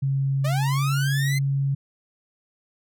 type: tone with pitch glide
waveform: sine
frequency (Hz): 136.6 to 138.11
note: C#3 to C#3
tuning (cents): -25 to -6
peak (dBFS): -20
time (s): 0.02-1.75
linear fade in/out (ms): 10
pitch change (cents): +19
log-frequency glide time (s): 0.64-0.81
type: linear sweep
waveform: sawtooth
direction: up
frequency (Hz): 572 to 2093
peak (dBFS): -24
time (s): 0.44-1.39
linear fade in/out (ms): 10
effects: none